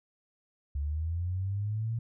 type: linear sweep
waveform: sine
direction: up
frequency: 69.3 to 116.6 Hz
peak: -29 dBFS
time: 0.75-1.99 s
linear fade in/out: 5 ms
effects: none